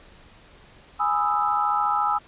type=chord; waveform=sine; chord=E major seventh; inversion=first; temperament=equal; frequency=830.6 / 987.8 / 1244.5 / 1318.5 Hz; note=G#5 / B5 / D#6 / E6; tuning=0 / 0 / 0 / 0 cents; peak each=-24 / -29 / -27 / -24 dBFS; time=0.99-2.19 s; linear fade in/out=20 ms; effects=pink hiss -51 dBFS RMS until 2.27 s + resampled to 8000 Hz